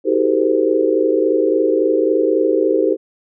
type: tone cluster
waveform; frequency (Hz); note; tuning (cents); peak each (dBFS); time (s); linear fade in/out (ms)
sine; 318.1 / 378.8 / 402.4 / 453 / 514; D#4 / F#4 / G4 / A#4 / C5; +38 / +41 / +45 / -50 / -31; -19; 0.04-2.97; 50
effects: none